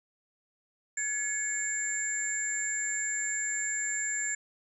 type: tone cluster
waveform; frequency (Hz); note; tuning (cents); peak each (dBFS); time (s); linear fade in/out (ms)
sine; 1703 / 2204 / 7300; G#6 / C#7 / A#8; +43 / -11 / -37; -34 / -40 / -31; 0.97-4.35; 5
effects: none